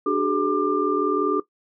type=tone cluster; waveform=sine; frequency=295.9 / 381.4 / 421.9 / 1192 Hz; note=D4 / G4 / G#4 / D6; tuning=+13 / -47 / +27 / +25 cents; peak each=-24 dBFS; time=0.06-1.4 s; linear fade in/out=5 ms; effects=noise-tail reverb RT60 0.1 s tail -17 dB re dry